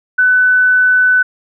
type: tone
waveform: sine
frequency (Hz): 1500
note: F#6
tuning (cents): +23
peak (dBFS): -7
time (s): 0.18-1.23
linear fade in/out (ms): 10
effects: none